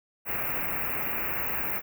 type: band-stop noise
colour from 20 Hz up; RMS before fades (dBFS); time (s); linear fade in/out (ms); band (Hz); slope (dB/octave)
white; -30; 0.25-1.82; 50; 2700 to 14000; 96
effects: none